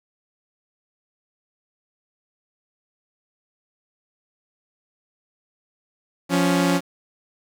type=tone pair together; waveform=sawtooth; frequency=175.51 / 278.6 Hz; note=F3 / C#4; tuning=+9 / +9 cents; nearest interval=minor sixth; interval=800 cents; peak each=-16 dBFS; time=6.29-6.81 s; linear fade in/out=50 ms; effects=low-pass 12000 Hz 12 dB/octave + 7-bit